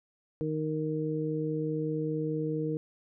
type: harmonic tone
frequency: 155.2 Hz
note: D#3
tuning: 4 cents flat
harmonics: 1 / 2 / 3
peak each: -33 / -33 / -33 dBFS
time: 0.41-2.77 s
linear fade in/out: 0 ms
effects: none